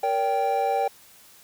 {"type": "chord", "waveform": "triangle", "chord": "G diminished", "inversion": "first", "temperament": "equal with one note detuned", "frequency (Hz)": [466.2, 567.7, 784], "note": ["Bb4", "Db5", "G5"], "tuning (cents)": [0, 41, 0], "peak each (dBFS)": [-26, -26, -21], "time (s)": [0.03, 0.88], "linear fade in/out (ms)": 5, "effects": ["white hiss -52 dBFS RMS until 1.43 s"]}